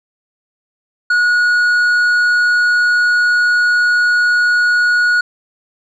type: tone with tanh clipping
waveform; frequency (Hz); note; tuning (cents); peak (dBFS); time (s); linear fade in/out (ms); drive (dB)
sine; 1454; F#6; -31; -11; 1.1-5.21; 5; 6
effects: none